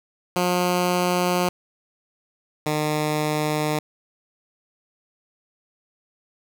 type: tone pair in turn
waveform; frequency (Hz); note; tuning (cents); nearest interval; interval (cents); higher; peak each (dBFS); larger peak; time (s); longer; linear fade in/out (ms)
10% pulse; 178.8 / 151.97; F3 / D#3; +41 / -40; minor third; 281; first; -11 / -13; first; 0.36-1.49 / 2.66-3.79; neither; 2
effects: none